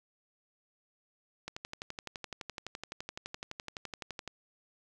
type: click train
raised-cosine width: 0.2 ms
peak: -22 dBFS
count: 34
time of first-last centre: 1.48-4.277 s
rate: 11.8 Hz
effects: none